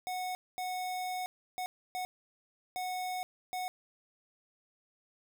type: tone bursts at uneven times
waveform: square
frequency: 735 Hz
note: F#5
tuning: 12 cents flat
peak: -35 dBFS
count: 6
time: 0.07-0.35 / 0.58-1.26 / 1.58-1.66 / 1.95-2.05 / 2.76-3.23 / 3.53-3.68 s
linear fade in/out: 0 ms
effects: none